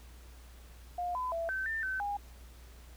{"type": "tone with pitch steps", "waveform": "sine", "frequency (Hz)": [709, 1009, 667, 1541, 1793, 1532, 814], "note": ["F5", "B5", "E5", "G6", "A6", "G6", "G#5"], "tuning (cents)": [26, 37, 20, -30, 32, -40, -35], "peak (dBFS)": -32, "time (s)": [0.98, 2.17], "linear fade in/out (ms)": 5, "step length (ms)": 170, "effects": ["added 60 Hz sine -50 dBFS peak until 2.96 s", "pink hiss -59 dBFS RMS until 2.96 s"]}